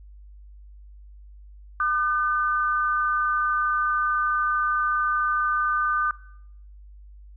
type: tone pair together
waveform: sine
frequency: 1205.6 / 1519 Hz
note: D6 / F#6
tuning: +45 / +45 cents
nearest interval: major third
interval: 400 cents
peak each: -22 / -25 dBFS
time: 1.8-6.11 s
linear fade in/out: 2 ms
effects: noise-tail reverb RT60 0.7 s tail -20 dB re dry + added 50 Hz sine -43 dBFS peak until 7.36 s